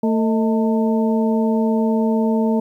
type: harmonic tone with a mistuned harmonic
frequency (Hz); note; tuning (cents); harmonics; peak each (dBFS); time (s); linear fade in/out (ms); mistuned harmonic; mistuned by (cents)
223.9; A3; +30; 1 / 2 / 3 / 4; -16 / -22 / -26 / -28; 0.03-2.6; 5; 3; -100
effects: 9-bit